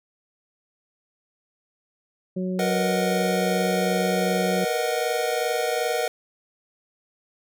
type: harmonic tone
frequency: 184.5 Hz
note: F#3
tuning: 5 cents flat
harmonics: 1 / 2 / 3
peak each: -25 / -31 / -35 dBFS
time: 2.36-4.65 s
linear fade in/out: 10 ms
type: chord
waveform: square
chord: B major seventh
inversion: third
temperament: equal with one note detuned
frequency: 466.2 / 488.8 / 622.3 / 740 Hz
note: A#4 / B4 / D#5 / F#5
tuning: 0 / -18 / 0 / 0 cents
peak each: -29 dBFS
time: 2.59-6.08 s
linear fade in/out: 2 ms
effects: none